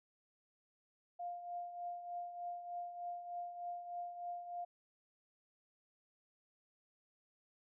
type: tone with tremolo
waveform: sine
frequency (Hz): 702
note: F5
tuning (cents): +9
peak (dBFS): -39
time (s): 1.19-4.65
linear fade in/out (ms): 10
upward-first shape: triangle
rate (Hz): 3.3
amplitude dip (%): 65
effects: none